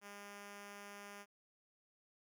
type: tone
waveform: 5% pulse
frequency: 202.9 Hz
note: G#3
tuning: 40 cents flat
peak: -39 dBFS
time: 0.01-1.26 s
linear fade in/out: 50 ms
effects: none